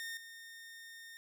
sawtooth tone with level steps, 1830 Hz, A#6, 32 cents flat, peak -37 / -46 dBFS, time 0-1.17 s, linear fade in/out 0 ms, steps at 0.17 s, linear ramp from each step 2 ms, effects none

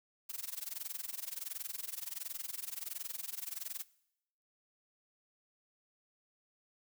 blue noise with amplitude modulation, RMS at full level -39 dBFS, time 0.29-3.84 s, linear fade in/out 10 ms, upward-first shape sine, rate 21.4 Hz, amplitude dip 95%, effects noise-tail reverb RT60 0.8 s tail -21 dB re dry

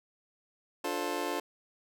25% pulse chord, D minor seventh, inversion none, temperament just, 293.7 / 352.4 / 440.5 / 528.6 Hz, D4 / F4 / A4 / C5, 0 / +16 / +2 / +18 cents, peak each -34 / -33 / -34 / -36 dBFS, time 0.84-1.4 s, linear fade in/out 5 ms, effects none

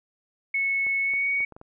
sine tone with pitch glide, 2201 to 2238 Hz, C#7 to C#7, -13 to +16 cents, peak -22 dBFS, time 0.54-1.45 s, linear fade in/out 5 ms, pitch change +29 cents, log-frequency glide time 1.01-1.28 s
clicks, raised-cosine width 1 ms, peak -30 dBFS, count 6, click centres 0.867 / 1.137 / 1.405 / 1.523 / 1.565 / 1.614 s
effects none

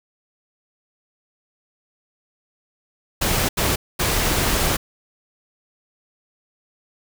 pink noise bursts at uneven times, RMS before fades -20 dBFS, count 3, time 3.21-3.49 / 3.57-3.76 / 3.99-4.77 s, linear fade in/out 10 ms, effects none

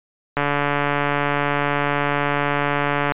click train, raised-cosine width 0.5 ms, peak -5 dBFS, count 397, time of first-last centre 0.37-3.12 s, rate 144 Hz, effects resampled to 8000 Hz

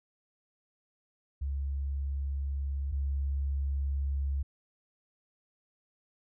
sine tone pair in turn, 69.3 / 69.3 Hz, C#2 / C#2, 0 / 0 cents, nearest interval unison, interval 0 cents, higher neither, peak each -30 / -28 dBFS, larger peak second, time 1.41-2.92 / 2.92-4.43 s, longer neither, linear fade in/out 10 ms, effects none

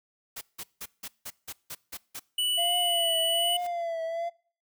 white noise bursts, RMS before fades -38 dBFS, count 9, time 0.36-2.197 s, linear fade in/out 10 ms, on 53 ms, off 170 ms
square tone, 2960 Hz, F#7, in tune, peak -25 dBFS, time 2.38-3.57 s, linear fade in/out 5 ms
triangle tone with vibrato, 680 Hz, F5, 46 cents flat, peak -27 dBFS, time 2.57-4.3 s, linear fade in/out 20 ms, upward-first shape triangle, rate 1.2 Hz, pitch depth 77 cents each way
white noise with exponential growth, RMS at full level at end -44 dBFS, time 3.44-3.67 s, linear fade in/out 5 ms, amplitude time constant 48 ms
effects noise-tail reverb RT60 0.5 s tail -24 dB re dry

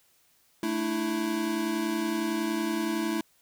square chord, A suspended fourth, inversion none, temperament equal with one note detuned, 220 / 298.8 / 329.6 Hz, A3 / D4 / E4, 0 / +30 / 0 cents, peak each -33 / -35 / -30 dBFS, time 0.63-3.21 s, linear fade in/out 2 ms, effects white hiss -65 dBFS RMS until 3.41 s

